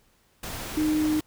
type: tone in noise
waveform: sine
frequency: 307.3 Hz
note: D#4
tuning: 21 cents flat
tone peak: -21 dBFS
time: 0.77-1.2 s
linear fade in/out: 5 ms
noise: pink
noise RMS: -35 dBFS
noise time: 0.43-1.21 s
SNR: +11 dB
effects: pink hiss -64 dBFS RMS until 1.26 s

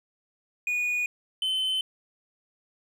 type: tone pair in turn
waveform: triangle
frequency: 2459 / 3059 Hz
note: D#7 / G7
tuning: -21 / -43 cents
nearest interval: major third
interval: 378 cents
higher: second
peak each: -23 dBFS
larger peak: neither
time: 0.67-1.06 / 1.42-1.81 s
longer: neither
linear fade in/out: 2 ms
effects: none

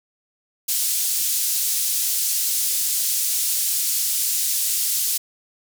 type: band-pass noise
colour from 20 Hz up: white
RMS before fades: -22 dBFS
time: 0.68-5.18 s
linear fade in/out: 10 ms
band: 5100 to 15000 Hz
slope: 12 dB/octave
effects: none

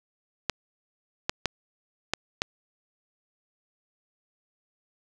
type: clicks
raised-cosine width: 0.2 ms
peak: -7 dBFS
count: 5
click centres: 0.497 / 1.295 / 1.457 / 2.136 / 2.419 s
effects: none

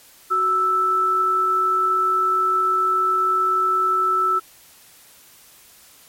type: tone pair together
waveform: sine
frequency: 372.6 / 1317.9 Hz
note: F#4 / E6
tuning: +12 / -1 cents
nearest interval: octave + minor seventh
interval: 2187 cents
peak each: -28 / -16 dBFS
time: 0.3-4.4 s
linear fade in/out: 20 ms
effects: white hiss -49 dBFS RMS until 6.08 s + MP3 64 kbps

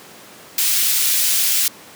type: high-pass noise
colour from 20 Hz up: white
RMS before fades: -17 dBFS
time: 0.58-1.68 s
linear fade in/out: 2 ms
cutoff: 2500 Hz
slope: 12 dB/octave
effects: pink hiss -41 dBFS RMS until 1.95 s + high-pass 200 Hz 12 dB/octave

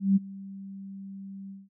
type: tone with ADSR envelope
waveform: sine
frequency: 195.2 Hz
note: G3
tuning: 7 cents flat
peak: -16 dBFS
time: 0-1.69 s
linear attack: 160 ms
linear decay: 24 ms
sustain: -22 dB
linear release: 190 ms
effects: none

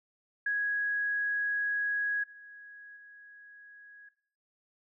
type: tone with level steps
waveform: sine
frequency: 1661.2 Hz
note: G#6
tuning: in tune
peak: -27 / -46 / -49 dBFS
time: 0.46-4.09 s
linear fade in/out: 5 ms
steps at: 2.23 / 2.96 s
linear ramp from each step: 10 ms
effects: noise-tail reverb RT60 0.6 s tail -17 dB re dry

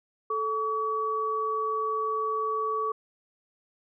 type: tone pair together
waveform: sine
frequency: 437.1 / 1137 Hz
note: A4 / C#6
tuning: -11 / +44 cents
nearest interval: octave + perfect fourth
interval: 1655 cents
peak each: -31 / -27 dBFS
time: 0.3-2.92 s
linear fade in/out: 5 ms
effects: none

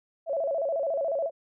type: tone with vibrato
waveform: sine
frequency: 606 Hz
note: D#5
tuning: 46 cents flat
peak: -25 dBFS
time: 0.26-1.31 s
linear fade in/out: 50 ms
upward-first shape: square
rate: 14 Hz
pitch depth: 150 cents each way
effects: none

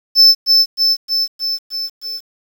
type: tone with echo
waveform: triangle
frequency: 5274 Hz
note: E8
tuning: in tune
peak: -3 dBFS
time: 0.15-0.35 s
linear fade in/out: 50 ms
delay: 310 ms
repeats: 6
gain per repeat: -3 dB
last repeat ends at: 2.21 s
effects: 7-bit

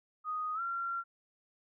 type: tone with pitch glide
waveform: sine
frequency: 1244.5 to 1372.9 Hz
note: D#6 to F6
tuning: 0 to -30 cents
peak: -33 dBFS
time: 0.24-1.04 s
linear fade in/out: 50 ms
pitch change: +170 cents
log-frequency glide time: 0.54-0.61 s
effects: none

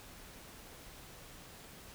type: silence
effects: pink hiss -53 dBFS RMS until 1.94 s

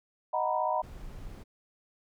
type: chord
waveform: sine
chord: B major seventh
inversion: first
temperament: equal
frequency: 622.3 / 740 / 932.3 / 987.8 Hz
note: D#5 / F#5 / A#5 / B5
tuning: 0 / 0 / 0 / 0 cents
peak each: -32 dBFS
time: 0.33-0.82 s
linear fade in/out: 10 ms
type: noise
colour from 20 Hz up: brown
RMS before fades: -43 dBFS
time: 0.82-1.44 s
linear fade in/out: 20 ms
effects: none

